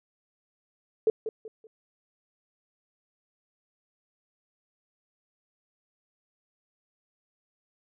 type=tone with echo; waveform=sine; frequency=440 Hz; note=A4; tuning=in tune; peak=-18 dBFS; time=1.07-1.1 s; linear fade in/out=2 ms; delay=190 ms; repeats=3; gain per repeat=-10 dB; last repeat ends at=1.67 s; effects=none